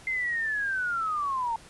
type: linear sweep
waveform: sine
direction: down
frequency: 2093 to 891 Hz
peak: -26 dBFS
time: 0.07-1.56 s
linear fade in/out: 2 ms
effects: pink hiss -51 dBFS RMS until 1.69 s + resampled to 24000 Hz